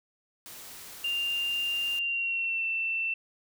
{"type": "noise", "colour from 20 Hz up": "white", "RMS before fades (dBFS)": -45, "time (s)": [0.46, 1.99], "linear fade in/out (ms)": 0}
{"type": "tone with pitch glide", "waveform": "sine", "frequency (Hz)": [2794, 2680], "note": ["F7", "E7"], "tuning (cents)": [0, 28], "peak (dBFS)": -27, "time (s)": [1.04, 3.14], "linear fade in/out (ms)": 5, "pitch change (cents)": -72, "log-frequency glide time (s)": [1.95, 2.67]}
{"effects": []}